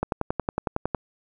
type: click train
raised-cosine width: 1 ms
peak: -10 dBFS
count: 11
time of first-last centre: 0.03-0.947 s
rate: 10.9 Hz
effects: none